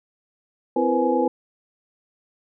sine tone cluster, 257.6 / 335.2 / 480.4 / 510 / 839 Hz, C4 / E4 / B4 / C5 / G#5, -27 / +29 / -48 / -44 / +17 cents, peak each -24 dBFS, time 0.76-1.28 s, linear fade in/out 5 ms, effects none

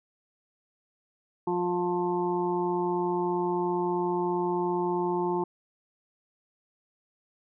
harmonic tone, 177 Hz, F3, 23 cents sharp, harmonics 1 / 2 / 4 / 5 / 6, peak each -34 / -27 / -39 / -31 / -38 dBFS, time 1.47-5.44 s, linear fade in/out 5 ms, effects none

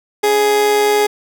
30% pulse tone with amplitude modulation, 416.6 Hz, G#4, 5 cents sharp, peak -7 dBFS, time 0.23-1.07 s, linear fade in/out 10 ms, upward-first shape sine, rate 130 Hz, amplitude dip 35%, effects none

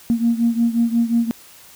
sine beating tone pair, 231.3 / 236.9 Hz, A#3 / A#3, -13 / +28 cents, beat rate 5.6 Hz, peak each -16 / -19 dBFS, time 0.1-1.31 s, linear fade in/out 0 ms, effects tanh soft clip ceiling -7 dBFS + white hiss -45 dBFS RMS until 1.75 s

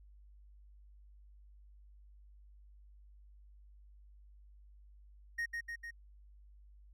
triangle tone with echo, 1864.7 Hz, A#6, in tune, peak -32 dBFS, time 5.38-5.46 s, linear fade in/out 10 ms, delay 150 ms, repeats 3, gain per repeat -3 dB, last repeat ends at 5.91 s, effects added 50 Hz sine -56 dBFS peak until 6.93 s

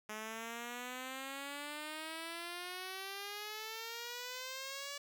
5% pulse exponential sweep, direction up, 212.6 to 574 Hz, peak -31 dBFS, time 0.09-4.98 s, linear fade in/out 5 ms, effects none

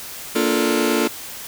sawtooth chord, Bb major seventh, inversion none, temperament just, 233.1 / 291.4 / 349.6 / 437 Hz, Bb3 / D4 / F4 / A4, 0 / -13 / +2 / -12 cents, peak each -18 dBFS, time 0.35-1.08 s, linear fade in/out 10 ms, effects white hiss -34 dBFS RMS until 1.47 s

